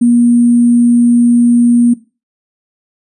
sine tone with sample-and-hold, 238.8 Hz, A#3, 42 cents sharp, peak -5 dBFS, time 0.01-1.94 s, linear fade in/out 10 ms, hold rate 8820 Hz, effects noise-tail reverb RT60 0.3 s tail -17 dB re dry + resampled to 24000 Hz

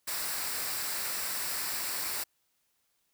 white noise with comb filter, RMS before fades -34 dBFS, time 0.07-2.24 s, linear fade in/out 10 ms, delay 0.31 ms, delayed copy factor -0.5, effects white hiss -75 dBFS RMS until 3.13 s

